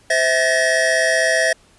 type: tone cluster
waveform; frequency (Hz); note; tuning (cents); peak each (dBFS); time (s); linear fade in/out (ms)
square; 518 / 651 / 1729 / 1877; C5 / E5 / A6 / A#6; -17 / -22 / -31 / +11; -24 / -19 / -22 / -20; 0.1-1.53; 5
effects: pink hiss -53 dBFS RMS until 1.78 s + resampled to 24000 Hz